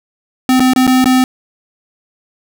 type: tone with dropouts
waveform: square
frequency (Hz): 257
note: C4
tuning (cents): -31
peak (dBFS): -8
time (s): 0.49-1.24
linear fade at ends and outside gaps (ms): 1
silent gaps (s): 0.596-0.603 / 0.735-0.761 / 0.868-0.876 / 1.043-1.057
effects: none